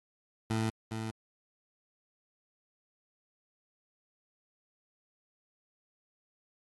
20% pulse tone with echo, 111.1 Hz, A2, 17 cents sharp, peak -24 dBFS, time 0.5-0.7 s, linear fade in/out 5 ms, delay 410 ms, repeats 1, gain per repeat -6 dB, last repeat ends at 1.11 s, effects AAC 32 kbps

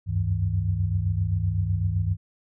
sine tone cluster, 71.8 / 90.7 / 98.5 / 158.8 Hz, D2 / F#2 / G2 / D#3, -39 / -34 / +9 / +36 cents, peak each -31 / -31 / -23 / -31 dBFS, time 0.06-2.17 s, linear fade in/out 50 ms, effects none

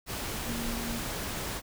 sine tone in noise, 233.1 Hz, A#3, in tune, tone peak -36 dBFS, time 0.44-1.05 s, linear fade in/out 50 ms, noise pink, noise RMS -35 dBFS, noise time 0.06-1.62 s, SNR -4 dB, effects none

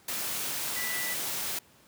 sine tone in noise, 1975.5 Hz, B6, in tune, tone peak -34 dBFS, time 0.76-1.14 s, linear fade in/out 5 ms, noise white, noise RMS -33 dBFS, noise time 0.08-1.59 s, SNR -4 dB, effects pink hiss -59 dBFS RMS until 1.87 s + high-pass 100 Hz 12 dB/octave

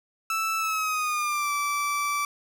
30% pulse tone with pitch glide, 1318.5 to 1161.2 Hz, E6 to D6, 0 to -20 cents, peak -22 dBFS, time 0.3-2.25 s, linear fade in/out 2 ms, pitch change -220 cents, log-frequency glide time 0.58-1.52 s, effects none

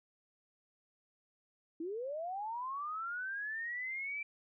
sine linear sweep, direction up, 310 to 2349 Hz, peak -37 dBFS, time 1.8-4.23 s, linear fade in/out 5 ms, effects none

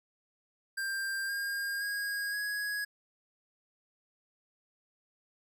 square tone with pitch steps, 1587 / 1612.9 / 1639.2 / 1665.9 Hz, G6 / G6 / G#6 / G#6, +21 / +49 / -23 / +5 cents, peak -33 dBFS, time 0.77-2.85 s, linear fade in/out 10 ms, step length 520 ms, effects none

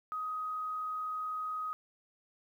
sine tone with frequency modulation, 1256 Hz, D#6, 16 cents sharp, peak -34 dBFS, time 0.12-1.73 s, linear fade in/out 0 ms, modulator 35.9 Hz, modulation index 0.2, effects 11-bit

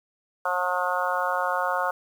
harmonic tone, 180.3 Hz, F#3, 45 cents flat, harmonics 3 / 4 / 5 / 6 / 7 / 8, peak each -30 / -30 / -30 / -30 / -30 / -30 dBFS, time 0.45-1.91 s, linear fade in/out 5 ms, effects 8-bit

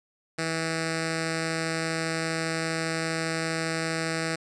5% pulse tone with notch filter, 162.5 Hz, E3, 24 cents flat, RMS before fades -29 dBFS, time 0.38-4.36 s, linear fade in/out 10 ms, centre 970 Hz, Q 1.4, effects resampled to 22050 Hz + 9-bit

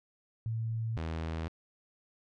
sine / sawtooth tone pair in turn, 112.9 / 80.95 Hz, A2 / E2, +45 / -31 cents, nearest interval tritone, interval 576 cents, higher first, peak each -31 / -30 dBFS, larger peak second, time 0.46-0.97 / 0.97-1.48 s, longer neither, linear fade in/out 0 ms, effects low-pass 4000 Hz 12 dB/octave

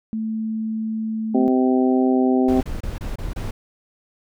sine tone, 220.3 Hz, A3, 2 cents sharp, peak -22 dBFS, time 0.13-1.48 s, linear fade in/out 0 ms
harmonic tone, 128.8 Hz, C3, 27 cents flat, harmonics 2 / 3 / 4 / 5 / 6, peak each -16 / -21 / -29 / -28 / -27 dBFS, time 1.34-2.61 s, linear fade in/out 10 ms
brown noise bursts, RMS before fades -27 dBFS, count 6, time 2.48-3.51 s, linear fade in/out 5 ms, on 150 ms, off 26 ms
effects none

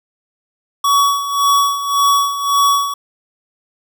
square tone with tremolo, 1128 Hz, C#6, 30 cents sharp, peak -10 dBFS, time 0.84-2.94 s, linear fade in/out 5 ms, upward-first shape sine, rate 1.8 Hz, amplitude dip 70%, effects none

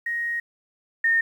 sine tone pair in turn, 1875 / 1831.1 Hz, A#6 / A#6, +10 / -31 cents, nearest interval unison, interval 41 cents, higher first, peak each -24 / -17 dBFS, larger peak second, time 0.06-0.4 / 1.04-1.21 s, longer first, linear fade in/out 5 ms, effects 9-bit

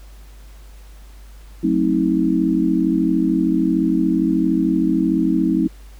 sine chord, F# diminished seventh, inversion none, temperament just, 185 / 222 / 266.4 / 319.7 Hz, F#3 / A3 / C4 / Eb4, 0 / +16 / +31 / +47 cents, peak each -21 / -23 / -20 / -18 dBFS, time 1.63-5.68 s, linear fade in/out 10 ms, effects added 50 Hz sine -38 dBFS peak until 5.99 s + pink hiss -51 dBFS RMS until 5.99 s

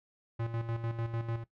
square tone with tremolo, 115.4 Hz, A#2, 17 cents flat, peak -32 dBFS, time 0.39-1.44 s, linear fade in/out 10 ms, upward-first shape square, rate 6.7 Hz, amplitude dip 60%, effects noise-tail reverb RT60 0.1 s tail -17 dB re dry + low-pass 2000 Hz 12 dB/octave

